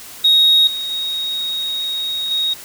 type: tone with level steps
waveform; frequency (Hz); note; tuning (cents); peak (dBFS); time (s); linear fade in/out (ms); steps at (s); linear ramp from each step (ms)
sine; 3762; A#7; +15; -7 / -21 / -19 / -15; 0.24-2.54; 10; 0.67 / 0.91 / 2.31; 2
effects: tanh soft clip ceiling -6 dBFS + white hiss -36 dBFS RMS until 2.64 s